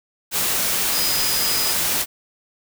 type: tone in noise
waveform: sine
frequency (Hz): 4978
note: D#8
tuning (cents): 0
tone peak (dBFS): -24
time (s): 0.91-1.75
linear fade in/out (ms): 50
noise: white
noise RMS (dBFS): -21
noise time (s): 0.31-2.06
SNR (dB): -6
effects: none